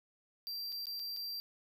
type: tone with dropouts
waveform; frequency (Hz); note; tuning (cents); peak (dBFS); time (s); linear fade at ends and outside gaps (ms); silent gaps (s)
square; 4713; D8; +5; -39; 0.47-1.4; 0; 0.721-0.725 / 0.856-0.869 / 0.994-0.998 / 1.165-1.17
effects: none